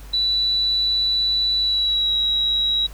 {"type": "tone with pitch glide", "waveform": "sine", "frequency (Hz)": [3958, 3861], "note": ["B7", "B7"], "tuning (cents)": [3, -40], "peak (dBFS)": -17, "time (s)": [0.13, 2.87], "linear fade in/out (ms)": 10, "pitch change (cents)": -43, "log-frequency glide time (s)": [1.58, 2.14], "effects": ["added 50 Hz sine -36 dBFS peak until 2.93 s", "pink hiss -46 dBFS RMS until 2.93 s"]}